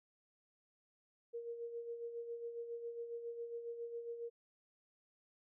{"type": "tone with tremolo", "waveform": "sine", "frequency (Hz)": 468.6, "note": "A#4", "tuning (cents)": 9, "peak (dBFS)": -40, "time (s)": [1.33, 4.3], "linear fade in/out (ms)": 20, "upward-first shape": "sine", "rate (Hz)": 7.3, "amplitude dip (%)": 55, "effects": []}